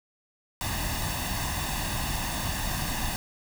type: noise with comb filter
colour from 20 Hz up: pink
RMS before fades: -30 dBFS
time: 0.61-3.16 s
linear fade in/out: 0 ms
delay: 1.1 ms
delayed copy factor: +0.7
effects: none